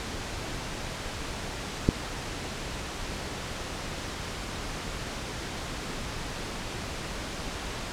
click, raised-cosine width 3 ms, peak -6 dBFS, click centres 1.889 s, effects pink hiss -35 dBFS RMS until 7.92 s + low-pass 7000 Hz 12 dB/octave

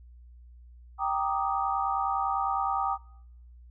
sine chord, Eb major seventh, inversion first, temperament equal, 784 / 932.3 / 1174.7 / 1244.5 Hz, G5 / Bb5 / D6 / Eb6, 0 / 0 / 0 / 0 cents, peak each -29 / -33 / -33 / -31 dBFS, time 0.98-2.98 s, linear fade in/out 50 ms, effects noise-tail reverb RT60 0.8 s tail -25 dB re dry + added 60 Hz sine -48 dBFS peak until 3.7 s

